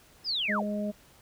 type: linear sweep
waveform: sine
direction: down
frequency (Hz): 5270 to 296.3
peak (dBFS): -27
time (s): 0.24-0.64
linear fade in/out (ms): 50
type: harmonic tone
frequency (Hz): 207.7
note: G#3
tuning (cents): 0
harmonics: 1 / 2 / 3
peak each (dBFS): -30 / -42 / -34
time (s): 0.48-0.92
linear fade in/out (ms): 20
effects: pink hiss -58 dBFS RMS until 1.21 s